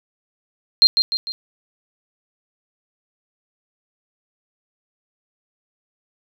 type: tone with echo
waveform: sine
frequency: 4186 Hz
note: C8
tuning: in tune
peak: -7 dBFS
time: 0.82-0.87 s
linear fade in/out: 0 ms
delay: 150 ms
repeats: 3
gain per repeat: -6 dB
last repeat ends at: 1.32 s
effects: none